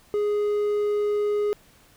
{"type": "tone", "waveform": "triangle", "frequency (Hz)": 415.3, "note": "G#4", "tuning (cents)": 0, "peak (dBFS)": -19, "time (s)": [0.14, 1.53], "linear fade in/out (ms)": 0, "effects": ["pink hiss -56 dBFS RMS until 1.96 s"]}